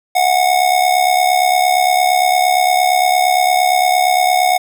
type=tone with amplitude modulation; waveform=square; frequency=731 Hz; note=F#5; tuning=21 cents flat; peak=-8 dBFS; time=0.15-4.58 s; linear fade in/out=10 ms; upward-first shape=sine; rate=68.7 Hz; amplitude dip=70%; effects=none